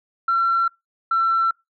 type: tone pair in turn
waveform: sine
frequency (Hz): 1357 / 1345.3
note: E6 / E6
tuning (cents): +50 / +35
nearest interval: unison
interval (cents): 15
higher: first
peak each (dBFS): -15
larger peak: neither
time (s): 0.28-0.68 / 1.11-1.51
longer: neither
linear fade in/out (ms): 5
effects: noise-tail reverb RT60 0.2 s tail -26 dB re dry + tanh soft clip ceiling -12 dBFS